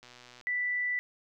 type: click train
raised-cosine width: 0.2 ms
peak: -34 dBFS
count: 48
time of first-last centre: 0.03-0.412 s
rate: 123 Hz
type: tone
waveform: sine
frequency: 1975.5 Hz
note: B6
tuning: in tune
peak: -28 dBFS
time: 0.47-0.99 s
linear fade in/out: 0 ms
effects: none